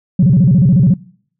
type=tone with vibrato; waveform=sine; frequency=155.56 Hz; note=D#3; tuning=in tune; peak=-5 dBFS; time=0.19-0.94 s; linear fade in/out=5 ms; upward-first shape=square; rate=14 Hz; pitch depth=290 cents each way; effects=noise-tail reverb RT60 0.6 s tail -24 dB re dry + tanh soft clip ceiling -2 dBFS